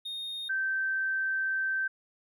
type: tone pair in turn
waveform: triangle / sine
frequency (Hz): 3696 / 1554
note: A#7 / G6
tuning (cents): -16 / -16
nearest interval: octave + minor third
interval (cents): 1500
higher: first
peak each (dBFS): -33 / -27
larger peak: second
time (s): 0.05-0.49 / 0.49-1.88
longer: second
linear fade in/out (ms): 10
effects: none